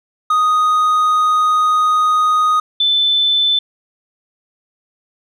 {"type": "tone pair in turn", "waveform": ["triangle", "sine"], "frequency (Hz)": [1244.5, 3520], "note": ["D#6", "A7"], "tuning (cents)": [0, 0], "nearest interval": "octave + tritone", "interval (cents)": 1800, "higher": "second", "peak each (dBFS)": [-9, -11], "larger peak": "first", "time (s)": [[0.3, 2.6], [2.8, 3.59]], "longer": "first", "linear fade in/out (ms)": 5, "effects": []}